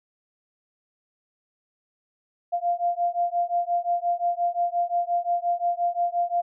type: beating tone pair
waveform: sine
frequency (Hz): 694 / 699.7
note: F5 / F5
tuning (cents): -11 / +3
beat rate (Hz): 5.7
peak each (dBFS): -25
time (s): 2.52-6.42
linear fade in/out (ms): 20
effects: none